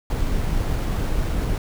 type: noise with sample-and-hold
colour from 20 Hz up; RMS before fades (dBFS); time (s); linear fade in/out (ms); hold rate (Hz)
brown; -22; 0.1-1.58; 2; 11025
effects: none